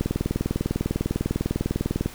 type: click train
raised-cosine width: 3 ms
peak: -10 dBFS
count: 42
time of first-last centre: 0.01-2.06 s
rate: 20 Hz
effects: pink hiss -42 dBFS RMS until 2.14 s